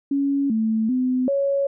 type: tone with pitch steps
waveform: sine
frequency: 279 / 221 / 254.4 / 556 Hz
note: C#4 / A3 / C4 / C#5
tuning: +11 / +8 / -48 / +5 cents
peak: -18 dBFS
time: 0.11-1.67 s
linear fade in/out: 5 ms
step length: 390 ms
effects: none